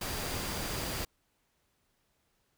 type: tone in noise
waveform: sine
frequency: 4752 Hz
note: D8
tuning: 20 cents sharp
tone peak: -47 dBFS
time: 0.01-1.05 s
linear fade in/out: 5 ms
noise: pink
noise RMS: -36 dBFS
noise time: 0.01-1.05 s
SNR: -14 dB
effects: pink hiss -75 dBFS RMS until 2.57 s